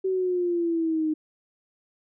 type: exponential sweep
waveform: sine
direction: down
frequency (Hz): 381.8 to 307.5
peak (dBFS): -22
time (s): 0.04-1.14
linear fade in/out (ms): 10
effects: none